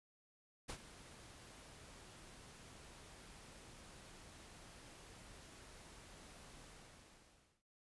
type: noise with ADSR envelope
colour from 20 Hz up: pink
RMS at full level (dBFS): -45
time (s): 0.68-7.63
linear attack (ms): 18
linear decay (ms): 74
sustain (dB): -13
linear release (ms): 1000
effects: resampled to 24000 Hz